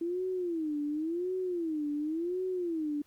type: tone with vibrato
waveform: sine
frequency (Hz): 330.2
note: E4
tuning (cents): +3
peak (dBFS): -30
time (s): 0.01-3.02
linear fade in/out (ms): 5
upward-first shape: sine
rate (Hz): 0.92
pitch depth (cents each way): 210
effects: pink hiss -67 dBFS RMS until 3.06 s